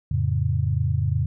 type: chord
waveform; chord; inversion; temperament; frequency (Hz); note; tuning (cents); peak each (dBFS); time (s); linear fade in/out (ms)
sine; F augmented; none; equal; 87.31 / 110 / 138.59; F2 / A2 / C#3; 0 / 0 / 0; -24; 0.11-1.26; 5
effects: none